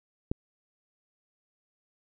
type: click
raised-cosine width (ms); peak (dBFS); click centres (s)
3; -15; 0.315
effects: none